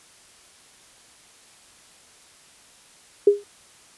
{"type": "tone with exponential decay", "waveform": "sine", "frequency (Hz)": 407.3, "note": "G#4", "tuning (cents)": -34, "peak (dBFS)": -7, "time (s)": [3.27, 3.44], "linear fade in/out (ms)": 5, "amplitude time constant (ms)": 35, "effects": ["white hiss -52 dBFS RMS until 3.97 s", "resampled to 24000 Hz"]}